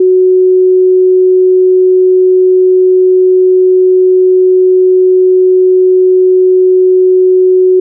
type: tone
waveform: sine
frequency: 370 Hz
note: F#4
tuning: in tune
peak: -3 dBFS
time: 0-7.8 s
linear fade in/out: 5 ms
effects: none